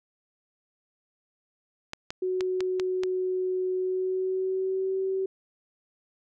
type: clicks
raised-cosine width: 0.2 ms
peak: -16 dBFS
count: 6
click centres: 1.934 / 2.105 / 2.408 / 2.606 / 2.798 / 3.035 s
type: tone with pitch glide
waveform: sine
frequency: 370 to 381.9 Hz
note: F#4 to G4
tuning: 0 to -45 cents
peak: -25 dBFS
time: 2.22-5.26 s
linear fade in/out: 5 ms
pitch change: +55 cents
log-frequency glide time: 3.75-4.99 s
effects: none